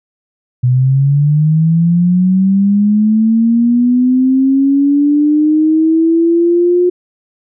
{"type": "linear sweep", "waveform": "sine", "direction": "up", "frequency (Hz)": [123, 359.2], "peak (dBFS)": -7, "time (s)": [0.63, 6.9], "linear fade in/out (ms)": 10, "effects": []}